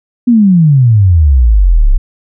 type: exponential sweep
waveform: sine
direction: down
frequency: 250 to 30.68 Hz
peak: -3 dBFS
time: 0.27-1.98 s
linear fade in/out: 10 ms
effects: none